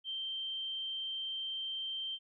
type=tone; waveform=sine; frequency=3136 Hz; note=G7; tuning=in tune; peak=-36 dBFS; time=0.04-2.19 s; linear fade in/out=50 ms; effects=none